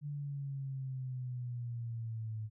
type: exponential sweep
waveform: sine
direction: down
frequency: 147 to 107.7 Hz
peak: -37 dBFS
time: 0.01-2.5 s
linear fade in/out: 50 ms
effects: none